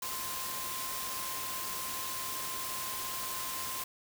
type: tone in noise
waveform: sine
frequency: 1046.5 Hz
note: C6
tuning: in tune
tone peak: -42 dBFS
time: 0.02-3.84 s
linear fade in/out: 5 ms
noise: white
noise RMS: -38 dBFS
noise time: 0.02-3.84 s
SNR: -7 dB
effects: none